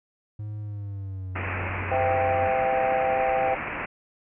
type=tone with pitch glide; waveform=triangle; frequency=105.7 to 92.55 Hz; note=G#2 to F#2; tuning=+31 to +1 cents; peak=-29 dBFS; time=0.39-2.48 s; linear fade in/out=5 ms; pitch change=-230 cents; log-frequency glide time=0.6-1.33 s
type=low-pass noise; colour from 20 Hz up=white; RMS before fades=-32 dBFS; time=1.35-3.86 s; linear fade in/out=10 ms; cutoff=2600 Hz; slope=96 dB/octave
type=chord; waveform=sine; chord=C major; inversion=none; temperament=equal with one note detuned; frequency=515.5 / 659.3 / 784 Hz; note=C5 / E5 / G5; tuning=-26 / 0 / 0 cents; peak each=-26 / -28 / -24 dBFS; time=1.91-3.55 s; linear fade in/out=10 ms
effects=none